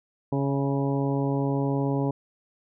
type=harmonic tone with a mistuned harmonic; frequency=138.8 Hz; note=C#3; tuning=3 cents sharp; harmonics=1 / 2 / 3 / 4 / 5 / 6 / 7; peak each=-26 / -27 / -31 / -34 / -39 / -37 / -38 dBFS; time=0.32-2.11 s; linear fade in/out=5 ms; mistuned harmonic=5; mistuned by=-33 cents; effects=none